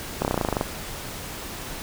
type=slowing click train; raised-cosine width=1 ms; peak=-8 dBFS; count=12; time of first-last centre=0.22-0.611 s; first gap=29 ms; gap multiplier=1.04; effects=pink hiss -35 dBFS RMS until 1.82 s